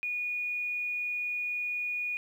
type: tone with quantisation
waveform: sine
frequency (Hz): 2454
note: D#7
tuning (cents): -25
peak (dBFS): -30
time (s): 0.03-2.17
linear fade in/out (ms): 0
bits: 10
effects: none